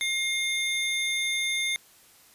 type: tone pair together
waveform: square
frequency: 2130 / 3594 Hz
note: C7 / A7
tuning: +30 / +36 cents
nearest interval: major sixth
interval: 906 cents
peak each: -28 / -30 dBFS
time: 0.01-1.76 s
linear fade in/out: 0 ms
effects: white hiss -56 dBFS RMS until 2.34 s + resampled to 32000 Hz